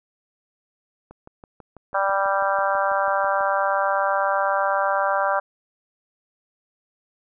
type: click train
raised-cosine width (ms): 1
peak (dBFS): -28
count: 15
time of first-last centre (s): 1.11-3.409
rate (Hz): 6.09
type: harmonic tone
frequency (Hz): 196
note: G3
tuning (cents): 0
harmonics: 3 / 4 / 5 / 6 / 7 / 8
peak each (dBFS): -24 / -25 / -26 / -27 / -27 / -28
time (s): 1.94-5.4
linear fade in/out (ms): 10
effects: none